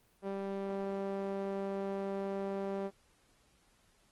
sawtooth tone with band-pass filter, 196.2 Hz, G3, 2 cents sharp, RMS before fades -37 dBFS, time 0.22-2.91 s, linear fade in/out 50 ms, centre 490 Hz, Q 1.3, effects pink hiss -69 dBFS RMS until 4.11 s + Opus 24 kbps

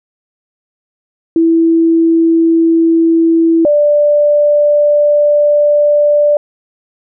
sine tone pair in turn, 329.6 / 588.6 Hz, E4 / D5, 0 / +4 cents, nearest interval minor seventh, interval 1004 cents, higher second, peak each -6 dBFS, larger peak neither, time 1.36-3.65 / 3.65-6.37 s, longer second, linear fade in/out 2 ms, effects none

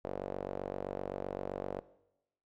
sawtooth tone with band-pass filter, 47.74 Hz, G1, 45 cents flat, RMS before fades -40 dBFS, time 0.04-1.81 s, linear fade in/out 10 ms, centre 550 Hz, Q 2.5, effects noise-tail reverb RT60 0.9 s tail -19 dB re dry + AAC 64 kbps

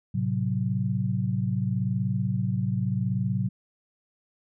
sine chord, F# diminished, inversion first, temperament equal with one note detuned, 110 / 130.81 / 186.18 Hz, A2 / C3 / F#3, 0 / 0 / +11 cents, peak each -28 dBFS, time 0.14-3.49 s, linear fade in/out 10 ms, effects none

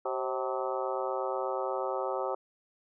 harmonic tone with a mistuned harmonic, 128.2 Hz, C3, 35 cents flat, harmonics 3 / 4 / 5 / 6 / 7 / 8 / 9 / 10, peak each -36 / -34 / -39 / -38 / -39 / -45 / -41 / -41 dBFS, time 0.05-2.35 s, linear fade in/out 5 ms, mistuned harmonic 4, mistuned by +65 cents, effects none

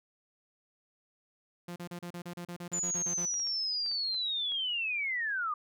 sawtooth tone bursts, 174.61 Hz, F3, in tune, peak -35 dBFS, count 14, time 1.68-3.255 s, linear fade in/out 5 ms, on 80 ms, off 35 ms
sine linear sweep, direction down, 7070 to 1174.7 Hz, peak -30 dBFS, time 2.73-5.54 s, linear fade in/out 5 ms
clicks, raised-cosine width 0.3 ms, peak -36 dBFS, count 10, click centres 2.884 / 2.942 / 3.217 / 3.341 / 3.397 / 3.471 / 3.862 / 3.915 / 4.144 / 4.52 s
effects none

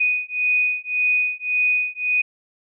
sine beating tone pair, 2484 / 2485.8 Hz, D#7 / D#7, -3 / -2 cents, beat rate 1.8 Hz, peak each -21 dBFS, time 0-2.22 s, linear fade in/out 10 ms, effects none

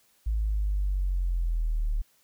sine linear sweep, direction down, 54.8 to 36.23 Hz, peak -23 dBFS, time 0.26-2.02 s, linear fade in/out 10 ms, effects tanh soft clip ceiling -19 dBFS + white hiss -65 dBFS RMS until 2.23 s

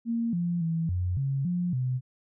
sine tone with pitch steps, 231.7 / 173.3 / 164.2 / 89.9 / 136.7 / 177 / 127.5 Hz, A#3 / F3 / E3 / F#2 / C#3 / F3 / C3, -10 / -13 / -6 / -49 / -24 / +23 / -44 cents, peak -25 dBFS, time 0.05-2.01 s, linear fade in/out 50 ms, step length 280 ms, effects none

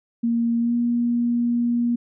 sine tone with pitch glide, 233.2 to 238.2 Hz, A#3 to A#3, +1 to +38 cents, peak -18 dBFS, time 0.23-1.96 s, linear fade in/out 10 ms, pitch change +37 cents, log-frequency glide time 0.59-0.74 s, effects none

